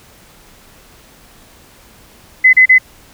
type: tone bursts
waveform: sine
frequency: 2029 Hz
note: B6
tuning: 46 cents sharp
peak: -3 dBFS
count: 3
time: 2.44-2.784 s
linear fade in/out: 10 ms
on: 92 ms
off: 34 ms
effects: pink hiss -44 dBFS RMS until 3.13 s